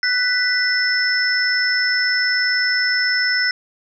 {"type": "tone cluster", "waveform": "sine", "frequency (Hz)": [1493, 1979, 5280], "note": ["F#6", "B6", "E8"], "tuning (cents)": [15, 3, 2], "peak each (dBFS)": -20, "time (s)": [0.03, 3.51], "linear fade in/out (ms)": 2, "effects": []}